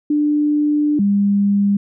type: tone pair in turn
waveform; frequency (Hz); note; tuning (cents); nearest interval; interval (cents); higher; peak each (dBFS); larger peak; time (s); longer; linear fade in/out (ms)
sine; 296.8 / 201.3; D4 / G3; +18 / +46; perfect fifth; 672; first; -13 / -12; second; 0.1-0.99 / 0.99-1.77; first; 5
effects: none